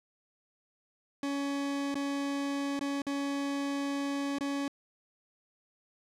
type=tone with dropouts; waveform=40% pulse; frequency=280.4 Hz; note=C#4; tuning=20 cents sharp; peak=-30 dBFS; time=1.23-4.68 s; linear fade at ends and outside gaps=2 ms; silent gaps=1.944-1.954 / 2.793-2.81 / 3.019-3.067 / 4.385-4.408 s; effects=low-pass 8000 Hz 12 dB/octave + 12-bit